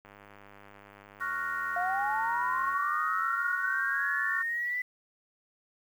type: click train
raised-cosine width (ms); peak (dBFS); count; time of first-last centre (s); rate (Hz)
0.5; -36; 273; 0.05-2.743; 101
type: chord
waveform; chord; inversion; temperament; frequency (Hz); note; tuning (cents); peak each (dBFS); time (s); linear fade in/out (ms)
sine; Gb major seventh; second; equal; 1108.7 / 1396.9 / 1480 / 1864.7; Db6 / F6 / Gb6 / Bb6; 0 / 0 / 0 / 0; -36; 1.2-4.43; 20
type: linear sweep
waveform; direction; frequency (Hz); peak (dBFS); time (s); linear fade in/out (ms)
sine; up; 698.5 to 2002; -29; 1.76-4.82; 5
effects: 9-bit